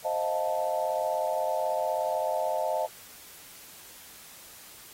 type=chord; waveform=sine; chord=F dominant seventh; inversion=second; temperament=equal; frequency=523.3 / 622.3 / 698.5 / 880 Hz; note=C5 / Eb5 / F5 / A5; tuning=0 / 0 / 0 / 0 cents; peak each=-34 / -29 / -32 / -32 dBFS; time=0.04-2.87 s; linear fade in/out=20 ms; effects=white hiss -49 dBFS RMS until 4.93 s + AAC 48 kbps